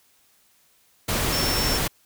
sine tone in noise, 5410 Hz, E8, 44 cents sharp, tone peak -26 dBFS, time 1.32-1.78 s, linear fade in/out 10 ms, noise pink, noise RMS -24 dBFS, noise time 1.08-1.88 s, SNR -5 dB, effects white hiss -61 dBFS RMS until 2.05 s

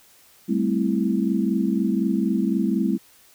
sine chord, A minor seventh, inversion third, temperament equal, 196 / 220 / 261.6 / 329.6 Hz, G3 / A3 / C4 / E4, 0 / 0 / 0 / 0 cents, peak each -23 / -24 / -26 / -26 dBFS, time 0.48-2.98 s, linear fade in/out 20 ms, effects white hiss -54 dBFS RMS until 3.34 s

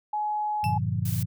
sine tone, 844 Hz, G#5, 28 cents sharp, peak -25 dBFS, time 0.13-0.78 s, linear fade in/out 5 ms
sine chord, G minor seventh, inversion none, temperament equal with one note detuned, 96.82 / 116.54 / 146.83 / 174.61 Hz, G2 / Bb2 / D3 / F3, -21 / 0 / 0 / 0 cents, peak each -29 / -28 / -32 / -32 dBFS, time 0.63-1.26 s, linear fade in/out 20 ms
35% pulse tone with exponential decay, 2659 Hz, E7, 14 cents sharp, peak -28 dBFS, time 0.64-0.8 s, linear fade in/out 0 ms, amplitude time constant 33 ms
blue noise, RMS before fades -37 dBFS, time 1.05-1.23 s, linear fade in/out 5 ms
effects none

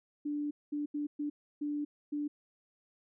sine tone bursts at uneven times, 293.7 Hz, D4, in tune, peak -32 dBFS, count 6, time 0.25-0.51 / 0.72-0.86 / 0.94-1.07 / 1.19-1.3 / 1.61-1.85 / 2.12-2.28 s, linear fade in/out 10 ms, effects none

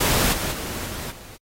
pink noise with level steps, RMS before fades -19 / -26 / -31 / -33 / -43 dBFS, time 0-1.37 s, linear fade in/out 10 ms, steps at 0.32 / 0.51 / 0.86 / 1.1 s, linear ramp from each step 20 ms, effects AAC 48 kbps

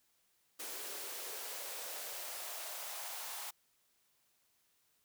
white noise with high-pass filter sweep, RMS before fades -44 dBFS, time 0.59-3.51 s, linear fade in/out 10 ms, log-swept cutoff 370 to 830 Hz, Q 2.3, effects white hiss -75 dBFS RMS until 5.04 s

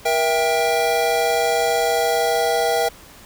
square chord, E diminished, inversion second, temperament just, 474.7 / 659.3 / 791.1 Hz, Bb4 / E5 / G5, +31 / 0 / +16 cents, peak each -22 dBFS, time 0.05-2.89 s, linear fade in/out 10 ms, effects pink hiss -44 dBFS RMS until 3.25 s

